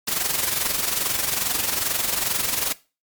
white noise with amplitude modulation, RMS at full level -21 dBFS, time 0.07-2.73 s, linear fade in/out 10 ms, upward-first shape sine, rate 22.4 Hz, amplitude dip 60%, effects noise-tail reverb RT60 0.3 s tail -19 dB re dry + MP3 96 kbps

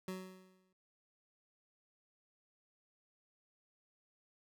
25% pulse tone with exponential decay, 186.4 Hz, F#3, 13 cents sharp, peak -35 dBFS, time 0.08-0.73 s, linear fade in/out 2 ms, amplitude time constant 140 ms, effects none

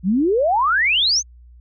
sine exponential sweep, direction up, 169.5 to 6600 Hz, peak -14 dBFS, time 0.03-1.23 s, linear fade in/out 50 ms, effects added 60 Hz sine -42 dBFS peak until 1.6 s

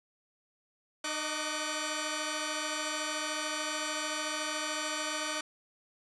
10% pulse tone cluster, 304.7 / 623 / 1156 / 1495 Hz, D#4 / D#5 / D6 / F#6, -36 / +2 / -28 / +17 cents, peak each -30 dBFS, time 1.04-5.41 s, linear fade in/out 5 ms, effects resampled to 22050 Hz + 10-bit

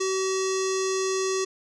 square tone with low-pass filter, 380 Hz, F#4, 46 cents sharp, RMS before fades -26 dBFS, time 0-1.45 s, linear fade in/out 10 ms, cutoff 6400 Hz, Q 5.4, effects none

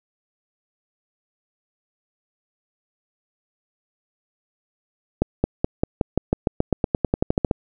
accelerating click train, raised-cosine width 2 ms, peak -4 dBFS, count 19, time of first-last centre 5.22-7.512 s, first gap 220 ms, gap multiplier 0.93, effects none

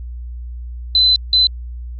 sine tone bursts at uneven times, 4032 Hz, B7, 35 cents sharp, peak -9 dBFS, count 2, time 0.95-1.16 / 1.33-1.47 s, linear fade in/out 2 ms, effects added 60 Hz sine -26 dBFS peak until 1.99 s + AAC 64 kbps

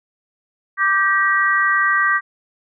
sine chord, G minor, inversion second, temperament equal with one note detuned, 1174.7 / 1568 / 1912.7 Hz, D6 / G6 / Bb6, 0 / 0 / +44 cents, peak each -18 dBFS, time 0.77-2.21 s, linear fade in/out 50 ms, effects none

